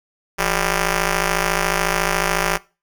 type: ring-modulated tone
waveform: 5% pulse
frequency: 196 Hz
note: G3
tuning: in tune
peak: -3 dBFS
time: 0.38-2.58 s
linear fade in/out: 20 ms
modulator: 223 Hz
effects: noise-tail reverb RT60 0.3 s tail -21 dB re dry